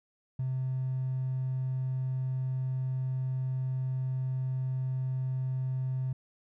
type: tone with hard clipping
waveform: triangle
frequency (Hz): 130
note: C3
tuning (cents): -11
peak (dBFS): -29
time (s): 0.39-6.13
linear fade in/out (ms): 5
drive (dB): 3
effects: none